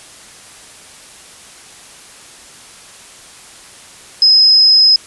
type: tone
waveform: sine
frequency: 5090 Hz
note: D#8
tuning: 39 cents sharp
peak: -5 dBFS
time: 4.22-4.96 s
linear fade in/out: 2 ms
effects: white hiss -38 dBFS RMS until 5.06 s + resampled to 24000 Hz